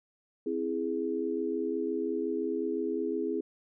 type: chord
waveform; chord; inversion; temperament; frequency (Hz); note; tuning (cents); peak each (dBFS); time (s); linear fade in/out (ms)
sine; C augmented; none; equal; 261.6 / 329.6 / 415.3; C4 / E4 / G#4; 0 / 0 / 0; -35 / -33 / -32; 0.46-3.41; 5
effects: none